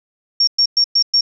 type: tone bursts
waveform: sine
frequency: 5520 Hz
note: F8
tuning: 21 cents flat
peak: -10 dBFS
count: 5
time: 0.4-1.21 s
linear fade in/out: 5 ms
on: 74 ms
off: 110 ms
effects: none

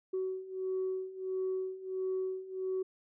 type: beating tone pair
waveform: sine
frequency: 374.8 / 376.3 Hz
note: F#4 / F#4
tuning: +22 / +29 cents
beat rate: 1.5 Hz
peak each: -37 / -34 dBFS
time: 0.13-2.83 s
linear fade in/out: 10 ms
effects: tanh soft clip ceiling -27 dBFS

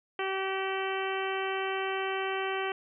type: harmonic tone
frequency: 384.4 Hz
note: G4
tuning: 34 cents flat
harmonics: 1 / 2 / 3 / 4 / 5 / 6 / 7 / 8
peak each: -33 / -36 / -38 / -39 / -40 / -41 / -41 / -42 dBFS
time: 0.19-2.72 s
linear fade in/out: 2 ms
effects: none

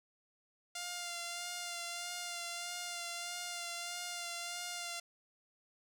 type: tone with vibrato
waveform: 5% pulse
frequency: 698.5 Hz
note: F5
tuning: in tune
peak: -28 dBFS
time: 0.75-5 s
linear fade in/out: 5 ms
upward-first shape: sine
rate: 1.6 Hz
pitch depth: 22 cents each way
effects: none

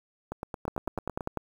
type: two click trains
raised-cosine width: 1 ms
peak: -16 / -20 dBFS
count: 8 / 9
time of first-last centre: 0.68-1.373 / 0.32-1.208 s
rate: 10.1 / 9.01 Hz
effects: 8-bit

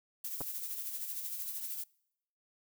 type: noise with tremolo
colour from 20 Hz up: violet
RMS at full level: -38 dBFS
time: 0.24-1.84 s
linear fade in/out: 5 ms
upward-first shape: sine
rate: 13 Hz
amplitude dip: 45%
type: clicks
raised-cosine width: 1 ms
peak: -27 dBFS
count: 2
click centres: 0.407 / 0.414 s
effects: noise-tail reverb RT60 0.8 s tail -26 dB re dry

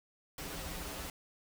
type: noise with comb filter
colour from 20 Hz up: pink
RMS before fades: -42 dBFS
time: 0.38-1.1 s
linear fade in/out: 2 ms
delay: 8.5 ms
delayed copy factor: -0.85
effects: none

